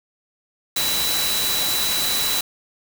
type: tone in noise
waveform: sine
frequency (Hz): 3951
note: B7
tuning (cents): 0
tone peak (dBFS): -23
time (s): 0.76-2.41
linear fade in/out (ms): 5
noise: white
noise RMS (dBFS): -23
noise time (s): 0.76-2.41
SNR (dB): -3
effects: none

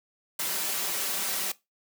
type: noise with comb filter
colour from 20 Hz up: white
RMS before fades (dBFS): -30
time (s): 0.39-1.52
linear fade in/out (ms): 5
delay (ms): 5.2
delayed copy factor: +0.55
effects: noise-tail reverb RT60 0.2 s tail -19 dB re dry + high-pass 200 Hz 12 dB/octave

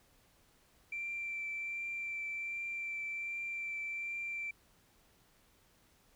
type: tone with vibrato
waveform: sine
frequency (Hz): 2348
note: D7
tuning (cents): -1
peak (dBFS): -36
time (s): 0.92-4.51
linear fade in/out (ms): 5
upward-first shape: triangle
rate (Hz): 1.3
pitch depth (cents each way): 14
effects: tanh soft clip ceiling -32 dBFS + pink hiss -68 dBFS RMS until 6.15 s

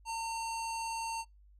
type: tone with low-pass filter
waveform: square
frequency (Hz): 909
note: A#5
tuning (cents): -44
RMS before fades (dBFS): -37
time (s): 0.05-1.25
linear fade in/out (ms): 50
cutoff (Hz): 8100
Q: 1.9
effects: noise-tail reverb RT60 0.2 s tail -26 dB re dry + added 50 Hz sine -57 dBFS peak until 1.59 s

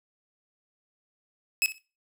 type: tone with echo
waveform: sawtooth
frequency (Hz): 2581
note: E7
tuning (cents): -37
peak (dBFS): -18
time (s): 1.62-1.66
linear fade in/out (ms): 0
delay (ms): 61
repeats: 2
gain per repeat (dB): -15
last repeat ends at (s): 1.782
effects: noise-tail reverb RT60 0.3 s tail -18 dB re dry

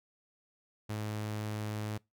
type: tone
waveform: sawtooth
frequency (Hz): 106.5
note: G#2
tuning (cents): +44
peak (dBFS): -31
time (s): 0.89-1.98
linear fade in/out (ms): 10
effects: noise-tail reverb RT60 0.2 s tail -23 dB re dry

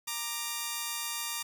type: tone pair together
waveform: 5% pulse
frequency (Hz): 932.3 / 1187.2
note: A#5 / D6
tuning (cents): 0 / +18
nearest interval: major third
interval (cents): 418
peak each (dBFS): -24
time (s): 0.07-1.43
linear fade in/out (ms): 10
effects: 9-bit

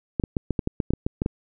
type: clicks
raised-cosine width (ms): 3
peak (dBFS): -10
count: 12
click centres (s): 0.198 / 0.238 / 0.368 / 0.507 / 0.592 / 0.674 / 0.802 / 0.906 / 0.936 / 1.065 / 1.219 / 1.261
effects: none

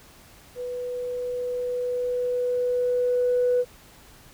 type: tone with level ramp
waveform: sine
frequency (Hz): 493.9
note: B4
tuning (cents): 0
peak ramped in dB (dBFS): -29 to -17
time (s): 0.55-3.65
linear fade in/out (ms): 50
effects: tanh soft clip ceiling -14 dBFS + pink hiss -51 dBFS RMS until 4.33 s

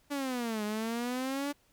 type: exponential two-way sweep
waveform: sawtooth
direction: down then up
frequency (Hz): 291.1 to 207.7 to 291.1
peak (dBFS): -28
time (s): 0.1-1.53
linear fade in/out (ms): 20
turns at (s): 0.64
effects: pink hiss -68 dBFS RMS until 1.72 s

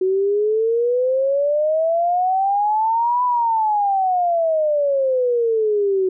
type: exponential two-way sweep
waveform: sine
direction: up then down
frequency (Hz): 370 to 998 to 370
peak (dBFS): -15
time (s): 0.01-6.09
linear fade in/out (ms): 5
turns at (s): 3.24
effects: none

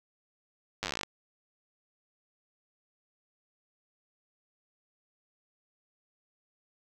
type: slowing click train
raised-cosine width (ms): 0.2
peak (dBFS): -15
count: 15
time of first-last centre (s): 0.83-1.033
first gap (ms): 9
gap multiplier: 1.07
effects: none

